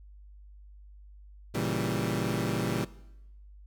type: chord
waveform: 20% pulse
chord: A# diminished seventh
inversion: none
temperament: equal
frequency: 116.54 / 138.59 / 164.81 / 196 Hz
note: A#2 / C#3 / E3 / G3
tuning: 0 / 0 / 0 / 0 cents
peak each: -28 / -30 / -29 / -29 dBFS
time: 1.54-2.85 s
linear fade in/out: 10 ms
effects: noise-tail reverb RT60 0.9 s tail -19 dB re dry + added 50 Hz sine -48 dBFS peak until 3.66 s